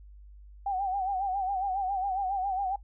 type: tone with vibrato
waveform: sine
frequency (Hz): 771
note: G5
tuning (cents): -29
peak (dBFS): -27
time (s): 0.66-2.76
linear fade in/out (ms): 5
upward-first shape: sine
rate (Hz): 7.3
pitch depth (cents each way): 83
effects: noise-tail reverb RT60 0.1 s tail -20 dB re dry + added 50 Hz sine -47 dBFS peak until 2.83 s